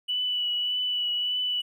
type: tone with vibrato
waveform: triangle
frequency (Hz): 2960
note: F#7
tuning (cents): 0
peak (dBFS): -21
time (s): 0.08-1.62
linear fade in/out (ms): 20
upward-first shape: triangle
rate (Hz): 1.7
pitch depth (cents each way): 21
effects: tanh soft clip ceiling -23 dBFS